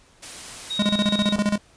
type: noise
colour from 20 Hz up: white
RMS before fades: -37 dBFS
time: 0.22-0.79 s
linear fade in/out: 10 ms
type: tone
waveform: sine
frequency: 3772 Hz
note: A#7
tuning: 20 cents sharp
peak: -25 dBFS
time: 0.7-1.33 s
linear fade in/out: 10 ms
type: tone with tremolo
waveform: square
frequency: 206.5 Hz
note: G#3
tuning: 10 cents flat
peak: -18 dBFS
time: 0.79-1.58 s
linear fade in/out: 5 ms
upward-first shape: square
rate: 15 Hz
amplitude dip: 75%
type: clicks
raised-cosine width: 1 ms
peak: -21 / -19 dBFS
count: 2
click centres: 1.364 / 1.384 s
effects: pink hiss -55 dBFS RMS until 1.76 s + resampled to 22050 Hz